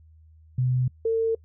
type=tone pair in turn; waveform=sine; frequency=126.7 / 451.5 Hz; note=B2 / A4; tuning=+45 / +45 cents; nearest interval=octave + minor seventh; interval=2200 cents; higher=second; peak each=-20 dBFS; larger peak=neither; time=0.58-0.88 / 1.05-1.35 s; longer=neither; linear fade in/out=5 ms; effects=noise-tail reverb RT60 0.1 s tail -25 dB re dry + added 79 Hz sine -50 dBFS peak until 1.44 s